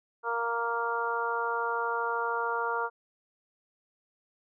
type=harmonic tone; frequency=233.1 Hz; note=A#3; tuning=in tune; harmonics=2 / 3 / 4 / 5 / 6; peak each=-34 / -39 / -32 / -35 / -33 dBFS; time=0.23-2.9 s; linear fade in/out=50 ms; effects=none